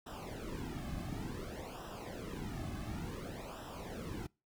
brown noise with flanger, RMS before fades -43 dBFS, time 0.06-4.27 s, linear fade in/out 10 ms, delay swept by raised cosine 0.45 to 2.15 ms, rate 0.56 Hz, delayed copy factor -0.85, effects noise-tail reverb RT60 0.3 s tail -26 dB re dry

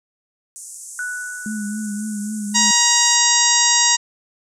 pink band-pass noise, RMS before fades -36 dBFS, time 0.56-3.16 s, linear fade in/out 0 ms, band 6600 to 10000 Hz, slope 48 dB/octave
sine tone with exponential decay, 1480 Hz, F#6, in tune, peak -22 dBFS, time 0.99-3.16 s, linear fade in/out 1 ms, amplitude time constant 470 ms
sine tone with vibrato, 210 Hz, G#3, 19 cents sharp, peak -23 dBFS, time 1.46-2.71 s, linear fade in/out 2 ms, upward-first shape triangle, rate 3.7 Hz, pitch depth 59 cents each way
harmonic tone, 950 Hz, A#5, 33 cents sharp, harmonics 1 / 2 / 3 / 4 / 5 / 6 / 7 / 8, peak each -22 / -22 / -25 / -22 / -22 / -20 / -19 / -19 dBFS, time 2.54-3.97 s, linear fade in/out 20 ms
effects none

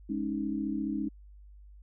sine chord, Ab suspended fourth, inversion none, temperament just, 207.7 / 276.9 / 311.5 Hz, Ab3 / Db4 / Eb4, 0 / -2 / +2 cents, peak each -34 dBFS, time 0.09-1.09 s, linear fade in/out 10 ms, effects added 50 Hz sine -49 dBFS peak until 1.82 s

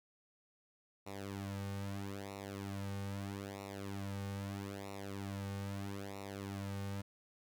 sawtooth tone with flanger, 99 Hz, G2, 18 cents sharp, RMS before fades -43 dBFS, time 1.06-7.02 s, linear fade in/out 10 ms, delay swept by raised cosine 0.62 to 3.02 ms, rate 0.78 Hz, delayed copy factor -0.85, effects none

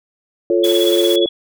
sine chord, F augmented, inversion none, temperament equal, 349.2 / 440 / 554.4 Hz, F4 / A4 / C#5, 0 / 0 / 0 cents, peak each -14 / -18 / -18 dBFS, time 0.5-1.26 s, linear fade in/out 2 ms
sine tone with tremolo, 3380 Hz, G#7, 30 cents sharp, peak -16 dBFS, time 0.63-1.29 s, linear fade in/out 10 ms, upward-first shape sine, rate 17 Hz, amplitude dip 85%
white high-pass noise, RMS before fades -28 dBFS, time 0.64-1.16 s, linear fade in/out 2 ms, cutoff 250 Hz, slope 96 dB/octave
effects none

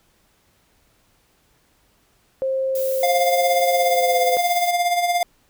sine tone with pitch glide, 530 to 510.8 Hz, C5 to C5, +22 to -42 cents, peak -19 dBFS, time 2.42-4.37 s, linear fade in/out 0 ms, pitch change -64 cents, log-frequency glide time 3.69-4.18 s
violet noise, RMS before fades -31 dBFS, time 2.75-4.71 s, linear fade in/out 2 ms
square tone with tremolo, 702 Hz, F5, 9 cents sharp, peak -16 dBFS, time 3.03-5.23 s, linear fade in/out 2 ms, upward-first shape sine, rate 17 Hz, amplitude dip 55%
effects pink hiss -61 dBFS RMS until 5.49 s

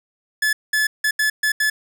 45% pulse tone bursts at uneven times, 1723 Hz, A6, 37 cents flat, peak -16 dBFS, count 6, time 0.42-0.53 / 0.73-0.87 / 1.04-1.11 / 1.19-1.3 / 1.43-1.52 / 1.6-1.7 s, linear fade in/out 5 ms, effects none

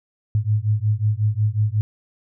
sine beating tone pair, 103.83 / 109.33 Hz, G#2 / A2, 0 / -11 cents, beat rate 5.5 Hz, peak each -20 dBFS, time 0.35-1.81 s, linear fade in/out 0 ms, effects none

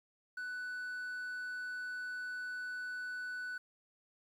triangle tone with quantisation, 1490 Hz, F#6, 12 cents sharp, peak -37 dBFS, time 0.37-3.58 s, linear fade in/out 5 ms, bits 11, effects none

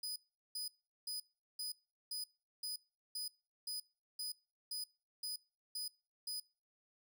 sawtooth tone bursts, 4978 Hz, D#8, in tune, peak -37 dBFS, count 13, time 0.03-6.4 s, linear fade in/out 5 ms, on 130 ms, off 390 ms, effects noise-tail reverb RT60 0.4 s tail -26 dB re dry

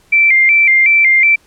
sine tone with vibrato, 2217 Hz, C#7, in tune, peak -6 dBFS, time 0.12-1.36 s, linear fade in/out 10 ms, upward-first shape square, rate 2.7 Hz, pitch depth 90 cents each way, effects pink hiss -51 dBFS RMS until 1.46 s + low-pass 12000 Hz 12 dB/octave

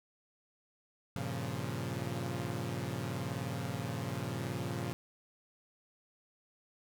sawtooth chord, G half-diminished seventh, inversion none, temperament equal with one note detuned, 98 / 116.54 / 137.4 / 174.61 Hz, G2 / Bb2 / Db3 / F3, 0 / 0 / -15 / 0 cents, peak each -39 / -36 / -36 / -38 dBFS, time 1.16-4.93 s, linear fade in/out 0 ms, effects none

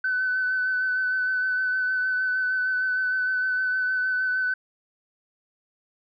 sine tone with vibrato, 1511 Hz, F#6, 36 cents sharp, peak -21 dBFS, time 0.04-4.54 s, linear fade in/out 5 ms, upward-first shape sine, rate 6.5 Hz, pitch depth 19 cents each way, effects tanh soft clip ceiling -17 dBFS

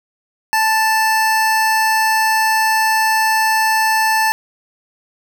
25% pulse tone, 880 Hz, A5, in tune, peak -9 dBFS, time 0.53-4.32 s, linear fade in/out 0 ms, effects none

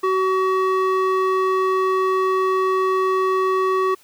square tone with band-pass filter, 377.3 Hz, F#4, 34 cents sharp, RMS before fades -19 dBFS, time 0.03-3.95 s, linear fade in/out 10 ms, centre 820 Hz, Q 6.3, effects white hiss -53 dBFS RMS until 4.03 s

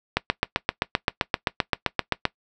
click train, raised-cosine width 0.3 ms, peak -3 dBFS, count 17, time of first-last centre 0.17-2.253 s, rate 7.68 Hz, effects noise-tail reverb RT60 0.1 s tail -20 dB re dry

